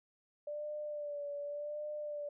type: tone with vibrato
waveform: sine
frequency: 587.3 Hz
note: D5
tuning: in tune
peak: -38 dBFS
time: 0.47-2.29 s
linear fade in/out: 5 ms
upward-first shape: sine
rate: 0.88 Hz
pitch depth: 37 cents each way
effects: none